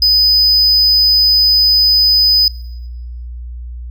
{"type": "tone", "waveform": "triangle", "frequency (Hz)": 5000, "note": "D#8", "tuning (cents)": 8, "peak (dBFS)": -6, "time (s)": [0.02, 2.48], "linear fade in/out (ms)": 2, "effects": ["noise-tail reverb RT60 1.0 s tail -20 dB re dry", "added 60 Hz sine -24 dBFS peak until 3.9 s"]}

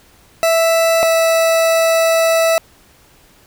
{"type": "tone pair in turn", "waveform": "40% pulse", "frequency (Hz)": [659.3, 655.9], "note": ["E5", "E5"], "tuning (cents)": [0, -9], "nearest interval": "unison", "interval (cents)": 9, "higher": "first", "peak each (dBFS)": -10, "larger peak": "neither", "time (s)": [[0.43, 1.03], [1.03, 2.58]], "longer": "second", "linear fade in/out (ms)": 0, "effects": ["pink hiss -49 dBFS RMS until 3.46 s"]}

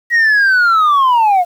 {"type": "linear sweep", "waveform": "sine", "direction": "down", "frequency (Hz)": [1913, 687], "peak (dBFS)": -5, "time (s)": [0.1, 1.45], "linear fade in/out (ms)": 50, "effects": ["tanh soft clip ceiling -7 dBFS", "7-bit"]}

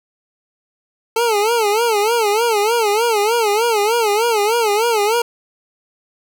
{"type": "tone with vibrato", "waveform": "25% pulse", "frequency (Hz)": 440, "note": "A4", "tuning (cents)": 0, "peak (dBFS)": -10, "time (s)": [1.16, 5.22], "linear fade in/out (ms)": 5, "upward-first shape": "sine", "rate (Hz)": 3.3, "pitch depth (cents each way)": 140, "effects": []}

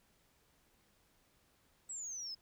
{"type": "exponential sweep", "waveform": "sine", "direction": "down", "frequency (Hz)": [7902, 5050], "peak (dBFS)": -40, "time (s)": [1.89, 2.35], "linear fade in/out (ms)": 10, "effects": ["tanh soft clip ceiling -37 dBFS", "pink hiss -72 dBFS RMS until 2.41 s"]}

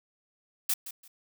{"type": "noise with echo", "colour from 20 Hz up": "blue", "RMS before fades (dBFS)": -27, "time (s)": [0.69, 0.74], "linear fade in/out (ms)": 5, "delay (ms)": 170, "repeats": 2, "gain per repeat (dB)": -13, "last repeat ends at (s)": 1.08, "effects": []}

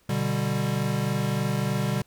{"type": "chord", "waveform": "square", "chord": "G major", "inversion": "first", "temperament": "equal", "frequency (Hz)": [123.47, 146.83, 196], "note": ["B2", "D3", "G3"], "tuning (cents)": [0, 0, 0], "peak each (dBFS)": -29, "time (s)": [0.09, 2.02], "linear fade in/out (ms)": 5, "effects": ["pink hiss -63 dBFS RMS until 2.06 s"]}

